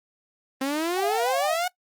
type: exponential sweep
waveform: sawtooth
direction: up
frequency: 262 to 740 Hz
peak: -20 dBFS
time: 0.61-1.68 s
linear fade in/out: 5 ms
type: tone with vibrato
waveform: sine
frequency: 740 Hz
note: F#5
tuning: in tune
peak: -25 dBFS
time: 0.95-1.57 s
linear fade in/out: 50 ms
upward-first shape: sine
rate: 6.5 Hz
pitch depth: 140 cents each way
effects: noise-tail reverb RT60 0.1 s tail -21 dB re dry + Opus 32 kbps